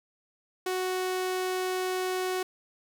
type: tone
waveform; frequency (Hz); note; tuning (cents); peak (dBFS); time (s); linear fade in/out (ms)
sawtooth; 370; F#4; 0; -24; 0.66-2.43; 5
effects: none